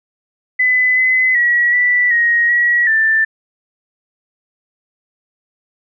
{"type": "tone with pitch steps", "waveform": "sine", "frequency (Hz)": [2008, 2027, 1922, 1967, 1881, 1918, 1774], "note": ["B6", "B6", "B6", "B6", "A#6", "A#6", "A6"], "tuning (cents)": [28, 45, -48, -7, 15, 49, 14], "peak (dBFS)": -10, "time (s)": [0.59, 3.25], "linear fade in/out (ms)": 10, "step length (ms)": 380, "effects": []}